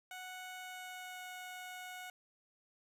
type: tone with pitch glide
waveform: 15% pulse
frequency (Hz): 738 to 733.3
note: F#5 to F#5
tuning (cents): -5 to -16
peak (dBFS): -39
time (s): 0.11-2.1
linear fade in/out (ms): 2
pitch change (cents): -11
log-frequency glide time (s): 0.56-1.29
effects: none